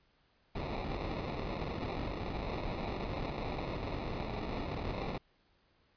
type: noise with sample-and-hold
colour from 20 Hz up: pink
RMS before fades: -38 dBFS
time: 0.55-5.18 s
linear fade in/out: 5 ms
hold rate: 1575 Hz
effects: pink hiss -71 dBFS RMS until 5.96 s + resampled to 11025 Hz